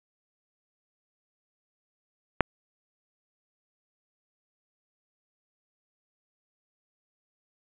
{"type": "click", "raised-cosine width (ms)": 0.5, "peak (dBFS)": -3, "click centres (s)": 2.407, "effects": ["resampled to 8000 Hz", "7-bit"]}